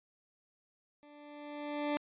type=tone with level ramp; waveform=20% pulse; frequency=293.7 Hz; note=D4; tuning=in tune; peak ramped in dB=-51 to -25 dBFS; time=1.03-1.97 s; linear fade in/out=0 ms; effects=resampled to 8000 Hz